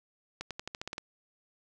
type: accelerating click train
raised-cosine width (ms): 0.2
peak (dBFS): -20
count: 9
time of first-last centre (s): 0.41-0.981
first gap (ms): 97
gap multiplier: 0.91
effects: none